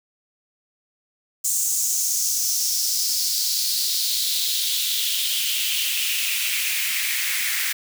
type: noise with high-pass filter sweep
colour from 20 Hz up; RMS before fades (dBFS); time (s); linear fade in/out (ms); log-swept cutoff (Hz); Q
white; -23; 1.44-7.73; 10; 7200 to 1900; 3.5
effects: none